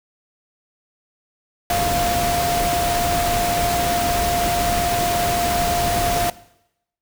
sine tone in noise, 698.5 Hz, F5, in tune, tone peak -19 dBFS, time 1.7-6.3 s, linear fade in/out 2 ms, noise pink, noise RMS -23 dBFS, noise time 1.7-6.3 s, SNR +1 dB, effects noise-tail reverb RT60 0.8 s tail -19 dB re dry

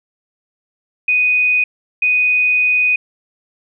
sine tone pair in turn, 2489 / 2489 Hz, D#7 / D#7, 0 / 0 cents, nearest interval unison, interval 0 cents, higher neither, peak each -11 dBFS, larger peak neither, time 1.08-1.64 / 2.02-2.96 s, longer second, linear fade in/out 5 ms, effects none

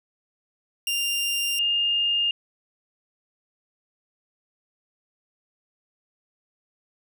sawtooth / sine tone pair in turn, 2794 / 2823 Hz, F7 / F7, 0 / +18 cents, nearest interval unison, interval 18 cents, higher second, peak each -20 dBFS, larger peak neither, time 0.87-1.59 / 1.59-2.31 s, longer neither, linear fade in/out 2 ms, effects none

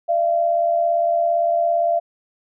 sine tone pair together, 603.4 / 681 Hz, D5 / F5, +47 / -44 cents, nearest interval major second, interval 209 cents, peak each -24 / -16 dBFS, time 0.08-2 s, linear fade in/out 20 ms, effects none

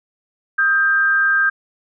sine tone pair together, 1261.2 / 1589 Hz, D#6 / G6, +23 / +23 cents, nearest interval major third, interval 400 cents, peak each -22 / -13 dBFS, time 0.58-1.5 s, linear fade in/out 10 ms, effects none

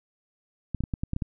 clicks, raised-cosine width 5 ms, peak -16 dBFS, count 8, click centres 0.747 / 0.806 / 0.838 / 0.938 / 1.035 / 1.134 / 1.164 / 1.222 s, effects none

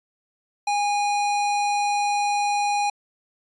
square tone, 820 Hz, G#5, 22 cents flat, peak -21 dBFS, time 0.67-2.9 s, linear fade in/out 5 ms, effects resampled to 22050 Hz

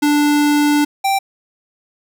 square tone pair in turn, 293.7 / 782.6 Hz, D4 / G5, 0 / -3 cents, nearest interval octave + perfect fourth, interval 1697 cents, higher second, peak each -12 / -14 dBFS, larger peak first, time 0.02-0.85 / 1.04-1.19 s, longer first, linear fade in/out 10 ms, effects none

